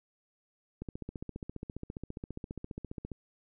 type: click train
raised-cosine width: 3 ms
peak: -26 dBFS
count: 35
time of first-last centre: 0.82-3.117 s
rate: 14.8 Hz
effects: none